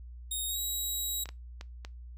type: tone with pitch glide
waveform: 10% pulse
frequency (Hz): 3729 to 3852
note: A#7 to B7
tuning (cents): 0 to -44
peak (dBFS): -25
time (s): 0.31-1.24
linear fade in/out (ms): 5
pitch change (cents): +56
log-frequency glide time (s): 0.48-0.59
type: clicks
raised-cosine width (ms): 0.2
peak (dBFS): -25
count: 4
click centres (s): 1.257 / 1.29 / 1.611 / 1.849
effects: noise-tail reverb RT60 0.2 s tail -21 dB re dry + added 60 Hz sine -43 dBFS peak until 2.17 s